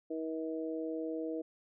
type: harmonic tone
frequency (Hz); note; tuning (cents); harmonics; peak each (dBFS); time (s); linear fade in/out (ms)
160; D#3; +49; 2 / 3 / 4; -37 / -39 / -44; 0.1-1.42; 10
effects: none